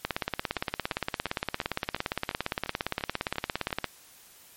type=two click trains; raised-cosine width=0.3 ms; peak=-20 / -11 dBFS; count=10 / 67; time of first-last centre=0.57-3.706 / 0.05-3.843 s; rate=2.87 / 17.4 Hz; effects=white hiss -54 dBFS RMS until 4.56 s + MP3 64 kbps